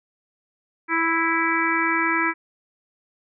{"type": "harmonic tone", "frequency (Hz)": 329.6, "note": "E4", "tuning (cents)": 0, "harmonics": [1, 3, 4, 5, 6, 7], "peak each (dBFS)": [-26, -26, -26, -26, -26, -26], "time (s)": [0.88, 2.34], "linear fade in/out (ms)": 50, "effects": []}